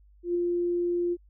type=tone with ADSR envelope; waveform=sine; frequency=349.2 Hz; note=F4; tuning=in tune; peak=-22 dBFS; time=0.23-1.17 s; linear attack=120 ms; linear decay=6 ms; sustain=-2 dB; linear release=45 ms; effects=added 50 Hz sine -54 dBFS peak until 1.29 s